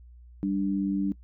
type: tone pair together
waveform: sine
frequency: 196 / 293.7 Hz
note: G3 / D4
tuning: 0 / 0 cents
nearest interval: perfect fifth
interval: 700 cents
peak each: -27 dBFS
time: 0.43-1.12 s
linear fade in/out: 0 ms
effects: noise-tail reverb RT60 0.1 s tail -21 dB re dry + added 60 Hz sine -47 dBFS peak until 1.23 s